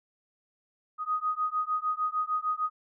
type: beating tone pair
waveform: sine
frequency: 1244.5 / 1251.1 Hz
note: D#6 / D#6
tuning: 0 / +9 cents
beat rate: 6.6 Hz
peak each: -30 dBFS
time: 0.98-2.7 s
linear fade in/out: 50 ms
effects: none